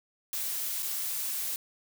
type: noise with dropouts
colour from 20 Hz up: blue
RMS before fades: -33 dBFS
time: 0.33-1.56 s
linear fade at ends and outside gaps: 1 ms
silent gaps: 0.824-0.828 s
effects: none